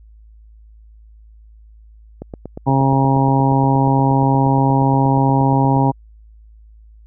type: click train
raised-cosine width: 2 ms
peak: -15 dBFS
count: 31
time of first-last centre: 2.22-5.766 s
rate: 8.46 Hz
type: harmonic tone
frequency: 135.3 Hz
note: C#3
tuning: 42 cents flat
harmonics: 1 / 2 / 3 / 4 / 5 / 6 / 7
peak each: -15 / -17 / -25 / -26 / -26 / -20 / -20 dBFS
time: 2.66-5.92 s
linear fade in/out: 20 ms
effects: added 54 Hz sine -41 dBFS peak until 7.06 s

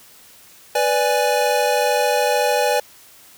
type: chord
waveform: square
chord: G# diminished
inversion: first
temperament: equal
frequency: 493.9 / 587.3 / 830.6 Hz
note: B4 / D5 / G#5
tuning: 0 / 0 / 0 cents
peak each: -21 dBFS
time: 0.75-2.8 s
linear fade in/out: 5 ms
effects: white hiss -47 dBFS RMS until 3.37 s

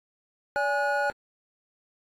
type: tone cluster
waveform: triangle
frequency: 574 / 828 / 1452 Hz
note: D5 / G#5 / F#6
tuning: -40 / -5 / -33 cents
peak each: -26 dBFS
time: 0.56-1.1 s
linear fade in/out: 0 ms
effects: AAC 64 kbps

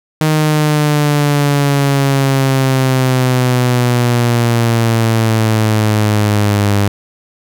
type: exponential sweep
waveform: sawtooth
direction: down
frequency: 155.9 to 100.6 Hz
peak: -6 dBFS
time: 0.21-6.88 s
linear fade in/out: 0 ms
effects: none

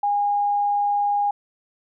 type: tone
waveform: sine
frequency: 817 Hz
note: G#5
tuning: 29 cents flat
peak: -18 dBFS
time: 0.03-1.31 s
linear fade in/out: 5 ms
effects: none

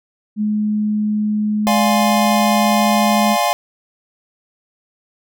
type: tone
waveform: sine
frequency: 211.4 Hz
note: G#3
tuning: 31 cents sharp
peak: -15 dBFS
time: 0.36-3.37 s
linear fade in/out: 50 ms
type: chord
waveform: square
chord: D half-diminished seventh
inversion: none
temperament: equal with one note detuned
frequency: 587.3 / 701.3 / 830.6 / 1046.5 Hz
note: D5 / F5 / Ab5 / C6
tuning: 0 / +7 / 0 / 0 cents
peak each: -23 / -19 / -20 / -22 dBFS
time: 1.67-3.53 s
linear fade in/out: 0 ms
effects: none

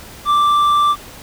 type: tone with hard clipping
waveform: sine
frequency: 1174.7 Hz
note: D6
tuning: in tune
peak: -12 dBFS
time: 0.25-0.96 s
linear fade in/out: 50 ms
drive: 5 dB
effects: pink hiss -37 dBFS RMS until 1.22 s

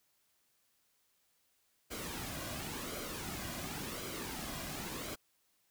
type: noise with flanger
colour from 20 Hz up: pink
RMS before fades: -42 dBFS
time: 1.9-5.16 s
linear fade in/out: 20 ms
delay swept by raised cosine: 1.1 to 2.3 ms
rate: 0.93 Hz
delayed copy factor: -0.55
effects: white hiss -75 dBFS RMS until 5.7 s

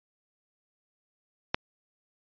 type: click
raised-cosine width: 0.3 ms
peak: -8 dBFS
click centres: 1.545 s
effects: resampled to 11025 Hz

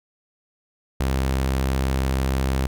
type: tone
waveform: sawtooth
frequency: 66.2 Hz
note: C2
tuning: 21 cents sharp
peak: -16 dBFS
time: 1-2.67 s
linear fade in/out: 5 ms
effects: none

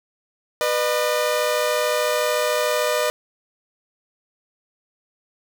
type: tone pair together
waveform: sawtooth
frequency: 492.2 / 605.8 Hz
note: B4 / D#5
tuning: -6 / -46 cents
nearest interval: major third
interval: 360 cents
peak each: -19 / -17 dBFS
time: 0.61-3.1 s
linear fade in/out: 0 ms
effects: none

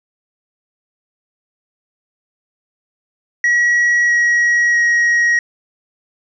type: tone with pitch steps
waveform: triangle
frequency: 1917 / 1904.9 / 1892.8 Hz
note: A#6 / A#6 / A#6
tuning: +48 / +37 / +26 cents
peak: -9 dBFS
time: 3.44-5.39 s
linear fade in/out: 2 ms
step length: 650 ms
effects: resampled to 16000 Hz

